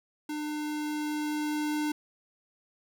square tone with level ramp, 300.8 Hz, D4, 42 cents sharp, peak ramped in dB -33 to -28 dBFS, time 0.29-1.92 s, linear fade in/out 5 ms, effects none

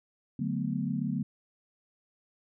sine chord, B minor seventh, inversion first, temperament equal, 146.83 / 185 / 220 / 246.9 Hz, D3 / F#3 / A3 / B3, 0 / 0 / 0 / 0 cents, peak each -34 dBFS, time 0.39-1.23 s, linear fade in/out 5 ms, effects none

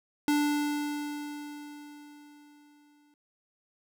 square tone with exponential decay, 293.7 Hz, D4, in tune, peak -23 dBFS, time 0.28-3.14 s, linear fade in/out 1 ms, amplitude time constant 620 ms, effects none

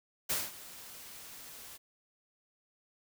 white noise with ADSR envelope, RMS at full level -31 dBFS, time 0.29-1.78 s, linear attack 15 ms, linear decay 200 ms, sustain -18 dB, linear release 24 ms, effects none

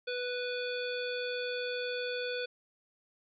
harmonic tone, 493.9 Hz, B4, in tune, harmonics 1 / 3 / 5 / 7 / 9, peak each -35 / -40 / -42 / -43 / -45 dBFS, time 0.07-2.46 s, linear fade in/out 10 ms, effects none

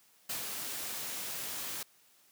white noise with ADSR envelope, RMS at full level -36 dBFS, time 0.29-1.83 s, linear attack 8 ms, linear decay 120 ms, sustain -3 dB, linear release 4 ms, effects white hiss -65 dBFS RMS until 2.31 s + high-pass 100 Hz 12 dB/octave

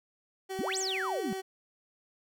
30% pulse tone with vibrato, 380.9 Hz, G4, 50 cents flat, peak -32 dBFS, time 0.49-1.42 s, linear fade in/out 20 ms, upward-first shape sine, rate 13 Hz, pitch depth 8 cents each way
sine exponential two-way sweep, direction up then down, 179.8 to 8360 to 179.8 Hz, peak -31 dBFS, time 0.59-1.33 s, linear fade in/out 0 ms, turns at 0.78 s
effects none

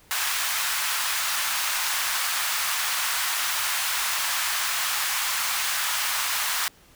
pink high-pass noise, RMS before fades -26 dBFS, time 0.11-6.68 s, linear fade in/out 0 ms, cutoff 1000 Hz, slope 24 dB/octave, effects pink hiss -55 dBFS RMS until 6.95 s

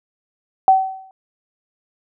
sine tone with exponential decay, 763 Hz, G5, 47 cents flat, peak -5 dBFS, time 0.68-1.11 s, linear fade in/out 1 ms, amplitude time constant 93 ms, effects none

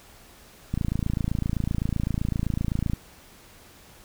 click train, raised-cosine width 5 ms, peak -13 dBFS, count 62, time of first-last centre 0.74-2.934 s, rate 27.8 Hz, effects pink hiss -51 dBFS RMS until 4.04 s

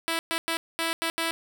5% pulse tone bursts at uneven times, 329.6 Hz, E4, in tune, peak -14 dBFS, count 6, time 0.08-0.19 / 0.31-0.38 / 0.48-0.57 / 0.79-0.93 / 1.02-1.1 / 1.18-1.31 s, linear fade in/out 0 ms, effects none

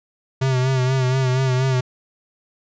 square tone with vibrato, 130 Hz, C3, 11 cents flat, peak -17 dBFS, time 0.41-1.81 s, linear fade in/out 10 ms, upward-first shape sine, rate 4.2 Hz, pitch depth 48 cents each way, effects resampled to 16000 Hz

